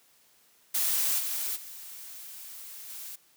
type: noise with level steps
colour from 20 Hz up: blue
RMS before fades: -27 / -32 / -44 / -41 dBFS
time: 0.74-3.16 s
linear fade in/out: 10 ms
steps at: 1.18 / 1.55 / 2.88 s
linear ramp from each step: 20 ms
effects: white hiss -63 dBFS RMS until 3.36 s + high-pass 100 Hz 12 dB/octave